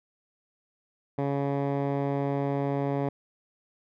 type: tone with low-pass filter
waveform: 10% pulse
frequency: 140.2 Hz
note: C#3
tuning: 20 cents sharp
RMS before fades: -28 dBFS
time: 1.18-3.09 s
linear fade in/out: 5 ms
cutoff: 1100 Hz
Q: 0.51
effects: none